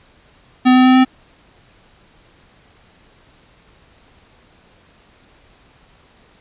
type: tone with pitch steps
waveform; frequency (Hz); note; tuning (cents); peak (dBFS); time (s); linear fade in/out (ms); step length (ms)
square; 253.9 / 255.5 / 257.1 / 258.8; B3 / C4 / C4 / C4; +48 / -41 / -30 / -19; -8; 0.65-1.05; 20; 100
effects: pink hiss -51 dBFS RMS until 6.4 s + resampled to 8000 Hz